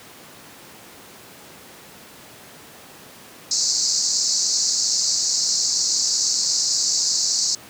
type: band-pass noise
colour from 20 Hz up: pink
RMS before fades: -21 dBFS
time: 3.51-7.55 s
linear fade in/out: 2 ms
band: 4300 to 7500 Hz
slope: 96 dB/octave
effects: pink hiss -43 dBFS RMS until 7.69 s + high-pass 150 Hz 12 dB/octave